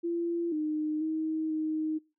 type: tone with pitch steps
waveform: sine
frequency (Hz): 340.5 / 306.6 / 315.9 / 312.2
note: F4 / D#4 / D#4 / D#4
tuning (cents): -44 / -25 / +26 / +6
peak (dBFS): -28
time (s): 0.03-1.99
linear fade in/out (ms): 20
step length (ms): 490
effects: noise-tail reverb RT60 0.3 s tail -24 dB re dry